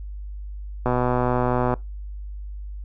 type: click train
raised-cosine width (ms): 1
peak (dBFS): -8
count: 110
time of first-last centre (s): 0.86-1.739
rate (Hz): 124
effects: noise-tail reverb RT60 0.2 s tail -22 dB re dry + added 50 Hz sine -31 dBFS peak until 2.84 s